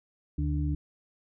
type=harmonic tone; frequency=73.42 Hz; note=D2; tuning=in tune; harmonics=1 / 2 / 4; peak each=-28 / -31 / -34 dBFS; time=0.38-0.75 s; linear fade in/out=5 ms; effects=none